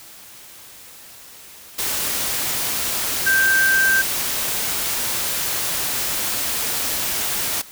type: tone in noise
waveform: sine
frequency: 1568 Hz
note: G6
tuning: in tune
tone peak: -14 dBFS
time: 3.26-4.02 s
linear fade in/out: 10 ms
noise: white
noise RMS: -23 dBFS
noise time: 1.78-7.62 s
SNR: +6 dB
effects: white hiss -42 dBFS RMS until 7.71 s